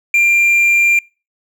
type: tone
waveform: triangle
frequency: 2383 Hz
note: D7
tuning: 25 cents sharp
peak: -7 dBFS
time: 0.14-0.99 s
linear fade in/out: 2 ms
effects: noise-tail reverb RT60 0.3 s tail -25 dB re dry